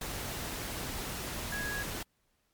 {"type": "tone in noise", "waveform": "sine", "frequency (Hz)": 1661.2, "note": "G#6", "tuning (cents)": 0, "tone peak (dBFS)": -35, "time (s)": [1.52, 1.83], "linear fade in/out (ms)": 5, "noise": "pink", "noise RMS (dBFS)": -38, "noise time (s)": [0.01, 2.03], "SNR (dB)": 0, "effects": ["pink hiss -75 dBFS RMS until 2.53 s", "MP3 96 kbps"]}